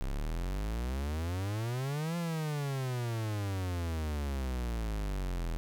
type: exponential two-way sweep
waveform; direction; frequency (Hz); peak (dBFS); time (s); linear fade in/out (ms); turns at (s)
45% pulse; up then down; 31.75 to 173.5 to 40.23; -32; 0.01-5.57; 0; 2.17
effects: none